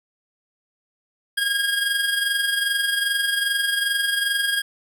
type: tone with amplitude modulation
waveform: 25% pulse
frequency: 1629 Hz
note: G#6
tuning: 34 cents flat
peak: -14 dBFS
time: 1.37-4.62 s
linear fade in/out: 10 ms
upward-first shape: sine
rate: 22.5 Hz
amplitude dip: 50%
effects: none